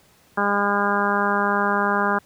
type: harmonic tone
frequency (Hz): 202.6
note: G#3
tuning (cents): -43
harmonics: 1 / 2 / 3 / 4 / 5 / 6 / 7 / 8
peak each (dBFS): -26 / -27 / -29 / -26 / -25 / -26 / -26 / -27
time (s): 0.37-2.19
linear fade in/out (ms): 10
effects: pink hiss -56 dBFS RMS until 2.25 s + high-pass 60 Hz 12 dB/octave